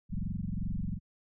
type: tone with frequency modulation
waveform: sine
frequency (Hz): 100.9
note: G#2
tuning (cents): -49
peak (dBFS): -31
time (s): 0.09-1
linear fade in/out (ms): 50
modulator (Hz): 22.6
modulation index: 4.8
effects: none